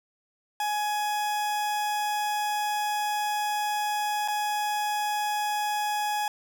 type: tone with dropouts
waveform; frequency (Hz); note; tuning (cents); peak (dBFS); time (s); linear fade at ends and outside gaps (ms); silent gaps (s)
40% pulse; 838; G#5; +15; -25; 0.6-6.28; 2; 4.278-4.283
effects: 9-bit